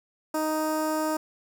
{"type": "tone with notch filter", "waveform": "15% pulse", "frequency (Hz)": 311.1, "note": "D#4", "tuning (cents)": 0, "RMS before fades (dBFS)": -27, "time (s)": [0.34, 1.17], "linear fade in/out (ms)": 5, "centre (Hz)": 3200, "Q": 0.75, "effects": []}